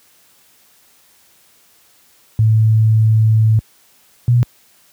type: tone pair in turn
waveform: sine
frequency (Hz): 110 / 120.78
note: A2 / B2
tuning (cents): 0 / -38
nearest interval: major second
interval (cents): 162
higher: second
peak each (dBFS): -8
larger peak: neither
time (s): 2.39-3.59 / 4.28-4.43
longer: first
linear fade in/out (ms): 0
effects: white hiss -52 dBFS RMS until 4.92 s + high-pass 60 Hz 12 dB/octave